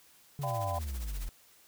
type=exponential sweep; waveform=triangle; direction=down; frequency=146.83 to 38.89 Hz; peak=-32 dBFS; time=0.39-1.29 s; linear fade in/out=0 ms
type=noise with tremolo; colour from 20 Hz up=white; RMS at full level=-46 dBFS; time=0.41-1.29 s; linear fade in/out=10 ms; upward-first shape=sine; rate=15 Hz; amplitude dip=70%
type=chord; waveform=sine; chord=G dominant seventh; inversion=second; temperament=equal with one note detuned; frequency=587.3 / 698.5 / 784 / 1009.7 Hz; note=D5 / F5 / G5 / B5; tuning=0 / 0 / 0 / +38 cents; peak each=-38 dBFS; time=0.43-0.79 s; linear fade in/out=5 ms
effects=white hiss -61 dBFS RMS until 1.67 s